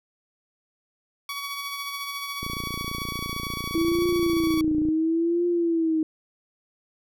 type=tone with tremolo; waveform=15% pulse; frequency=1129 Hz; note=C#6; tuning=31 cents sharp; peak=-23 dBFS; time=1.29-4.61 s; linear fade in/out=2 ms; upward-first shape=sine; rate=14 Hz; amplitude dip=35%
type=click train; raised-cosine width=3 ms; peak=-21 dBFS; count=72; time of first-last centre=2.43-4.887 s; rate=28.9 Hz
type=tone with vibrato; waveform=sine; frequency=327.4 Hz; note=E4; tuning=12 cents flat; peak=-20 dBFS; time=3.75-6.03 s; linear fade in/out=2 ms; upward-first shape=triangle; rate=0.73 Hz; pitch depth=120 cents each way
effects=none